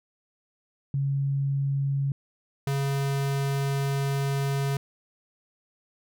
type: tone pair in turn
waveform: sine / square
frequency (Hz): 138.59 / 138.59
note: C#3 / C#3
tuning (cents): 0 / 0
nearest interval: unison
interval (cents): 0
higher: neither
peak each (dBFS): -23 / -25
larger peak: first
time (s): 0.94-2.12 / 2.67-4.77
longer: second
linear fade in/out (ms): 2
effects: none